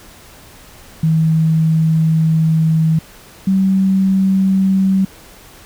sine tone pair in turn, 160 / 191.54 Hz, D#3 / G3, +49 / -40 cents, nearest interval minor third, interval 311 cents, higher second, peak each -10 dBFS, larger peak neither, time 1.03-2.99 / 3.47-5.05 s, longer first, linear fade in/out 5 ms, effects pink hiss -41 dBFS RMS until 5.65 s

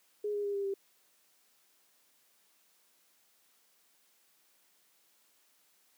sine tone with pitch steps, 416.4 / 410.4 / 404.5 / 398.7 / 393 Hz, G#4 / G#4 / G#4 / G4 / G4, +5 / -21 / -46 / +29 / +4 cents, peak -31 dBFS, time 0.24-0.74 s, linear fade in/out 5 ms, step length 100 ms, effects white hiss -69 dBFS RMS until 5.97 s + high-pass 200 Hz 12 dB/octave

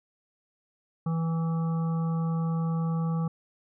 harmonic tone, 164.1 Hz, E3, 8 cents flat, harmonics 1 / 3 / 5 / 7 / 8, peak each -25 / -41 / -42 / -42 / -49 dBFS, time 1.06-3.28 s, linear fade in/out 5 ms, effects none

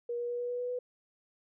sine tone with pitch steps, 476.9 / 479.9 / 483 / 486.1 / 489.2 / 492.3 / 495.4 Hz, A#4 / B4 / B4 / B4 / B4 / B4 / B4, +39 / -50 / -39 / -28 / -16 / -6 / +5 cents, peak -32 dBFS, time 0.09-0.79 s, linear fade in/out 5 ms, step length 100 ms, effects none

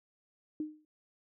sine tone with exponential decay, 306.4 Hz, D#4, 27 cents flat, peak -30 dBFS, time 0.6-0.85 s, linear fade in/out 2 ms, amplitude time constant 54 ms, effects none

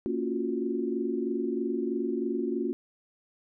sine chord, Gb major seventh, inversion first, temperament just, 231.2 / 277.5 / 346.9 / 370 Hz, Bb3 / Db4 / F4 / Gb4, -14 / +2 / -12 / 0 cents, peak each -33 / -33 / -32 / -33 dBFS, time 0.06-2.73 s, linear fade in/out 0 ms, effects none

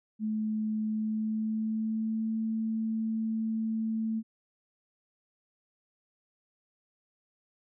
sine tone with pitch glide, 216.2 to 221.9 Hz, A3 to A3, -30 to +15 cents, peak -28 dBFS, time 0.19-4.23 s, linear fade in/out 50 ms, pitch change +45 cents, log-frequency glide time 0.86-2.34 s, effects none

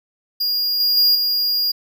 square tone with level steps, 4839 Hz, D#8, 49 cents flat, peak -18 / -15 / -12 / -17 dBFS, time 0.4-1.72 s, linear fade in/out 10 ms, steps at 0.8 / 0.97 / 1.15 s, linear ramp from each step 2 ms, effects none

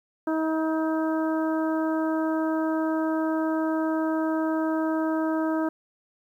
harmonic tone with a mistuned harmonic, 318.1 Hz, D#4, 38 cents sharp, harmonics 1 / 2 / 3 / 4 / 5, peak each -24 / -30 / -34 / -36 / -38 dBFS, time 0.27-5.69 s, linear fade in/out 5 ms, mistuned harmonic 5, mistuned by -19 cents, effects 10-bit

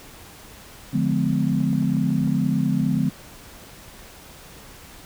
sine chord, D diminished seventh, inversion none, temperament just, 146.83 / 176.2 / 211.4 / 253.7 Hz, D3 / F3 / Ab3 / Cb4, 0 / +16 / +31 / +47 cents, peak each -24 dBFS, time 0.93-3.1 s, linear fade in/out 10 ms
clicks, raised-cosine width 1 ms, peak -29 dBFS, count 6, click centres 1.604 / 1.731 / 1.826 / 1.968 / 2.105 / 2.276 s
effects pink hiss -44 dBFS RMS until 5.05 s

